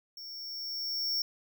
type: tone with level ramp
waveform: square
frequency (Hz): 5470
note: F8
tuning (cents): -37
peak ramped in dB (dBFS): -43 to -28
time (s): 0.17-1.22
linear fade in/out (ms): 2
effects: none